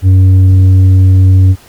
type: tone with tanh clipping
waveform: triangle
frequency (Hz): 94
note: F#2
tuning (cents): +28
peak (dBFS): -3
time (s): 0.02-1.56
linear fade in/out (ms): 50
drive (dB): 9
effects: pink hiss -40 dBFS RMS until 1.68 s + Opus 48 kbps